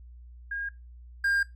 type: tone pair in turn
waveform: sine / triangle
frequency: 1625 / 1606.3 Hz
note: G#6 / G6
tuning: -38 / +42 cents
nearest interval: unison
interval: 20 cents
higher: first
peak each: -30 / -21 dBFS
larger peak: second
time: 0.51-0.69 / 1.24-1.43 s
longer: second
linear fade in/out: 5 ms
effects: noise-tail reverb RT60 0.2 s tail -18 dB re dry + added 60 Hz sine -45 dBFS peak until 1.55 s